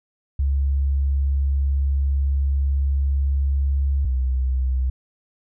sine tone pair in turn, 69 / 64.38 Hz, C#2 / C2, -7 / -27 cents, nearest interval minor second, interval 120 cents, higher first, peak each -17 / -18 dBFS, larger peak first, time 0.39-4.05 / 4.05-4.9 s, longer first, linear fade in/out 5 ms, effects none

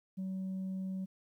sine tone, 189.1 Hz, F#3, 38 cents sharp, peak -33 dBFS, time 0.17-1.06 s, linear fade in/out 20 ms, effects tanh soft clip ceiling -34 dBFS + 12-bit

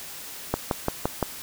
click train, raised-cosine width 1 ms, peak -8 dBFS, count 5, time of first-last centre 0.54-1.227 s, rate 5.82 Hz, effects white hiss -39 dBFS RMS until 1.42 s

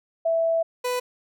sine / 30% pulse tone pair in turn, 659.3 / 496.6 Hz, E5 / B4, 0 / +9 cents, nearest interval perfect fourth, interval 491 cents, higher first, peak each -19 / -21 dBFS, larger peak first, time 0.25-0.63 / 0.84-1 s, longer first, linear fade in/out 10 ms, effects none

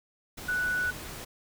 sine tone in noise, 1480 Hz, F#6, in tune, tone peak -26 dBFS, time 0.48-0.91 s, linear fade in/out 10 ms, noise pink, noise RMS -41 dBFS, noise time 0.37-1.25 s, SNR +12 dB, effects none

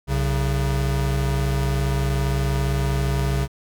square tone pair together, 63.68 / 136 Hz, C2 / C#3, -46 / -33 cents, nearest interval octave + minor second, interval 1313 cents, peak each -23 dBFS, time 0.07-3.48 s, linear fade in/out 50 ms, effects none

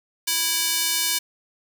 square tone with high-pass filter, 329.6 Hz, E4, in tune, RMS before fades -23 dBFS, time 0.27-1.19 s, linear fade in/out 10 ms, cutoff 3600 Hz, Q 0.64, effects none

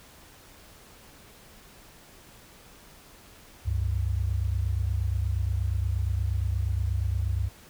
sine tone pair together, 68.54 / 97 Hz, C#2 / G2, -19 / -18 cents, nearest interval tritone, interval 601 cents, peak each -27 dBFS, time 3.65-7.49 s, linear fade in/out 20 ms, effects pink hiss -52 dBFS RMS until 7.69 s

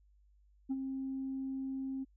sine tone with ADSR envelope, 266.8 Hz, C4, 34 cents sharp, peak -28 dBFS, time 0.69-2.05 s, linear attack 23 ms, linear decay 38 ms, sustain -7 dB, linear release 24 ms, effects tanh soft clip ceiling -30 dBFS + added 50 Hz sine -63 dBFS peak until 2.16 s

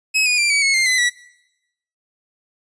sawtooth tone with pitch steps, 2560 / 2461 / 2367 / 2275 / 2188 / 2104 / 2023 / 1944.6 Hz, D#7 / D#7 / D7 / C#7 / C#7 / C7 / B6 / B6, +49 / -20 / +13 / +44 / -23 / +9 / +41 / -27 cents, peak -11 dBFS, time 0.14-1.1 s, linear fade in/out 20 ms, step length 120 ms, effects noise-tail reverb RT60 0.9 s tail -22 dB re dry + resampled to 22050 Hz

